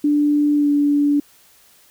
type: tone with pitch glide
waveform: sine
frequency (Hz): 293.7 to 289.3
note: D4 to D4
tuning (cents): 0 to -26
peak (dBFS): -13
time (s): 0.04-1.2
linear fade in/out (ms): 5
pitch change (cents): -26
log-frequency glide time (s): 0.55-0.69
effects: white hiss -52 dBFS RMS until 1.9 s